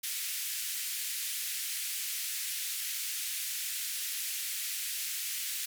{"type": "band-pass noise", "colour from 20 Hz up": "white", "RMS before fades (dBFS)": -36, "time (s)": [0.03, 5.66], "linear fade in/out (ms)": 10, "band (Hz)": [1900, 16000], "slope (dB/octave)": 24, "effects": []}